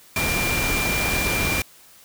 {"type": "tone in noise", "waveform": "sine", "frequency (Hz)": 2378, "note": "D7", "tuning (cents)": 21, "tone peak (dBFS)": -24, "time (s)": [0.16, 1.62], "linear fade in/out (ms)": 2, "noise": "pink", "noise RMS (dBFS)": -24, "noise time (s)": [0.16, 1.62], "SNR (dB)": -3, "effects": ["white hiss -50 dBFS RMS until 2.04 s"]}